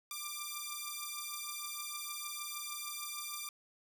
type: beating tone pair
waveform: 5% pulse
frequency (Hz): 1183 / 1189.5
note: D6 / D6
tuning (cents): +12 / +22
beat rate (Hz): 6.5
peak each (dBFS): -31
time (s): 0.11-3.49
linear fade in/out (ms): 2
effects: none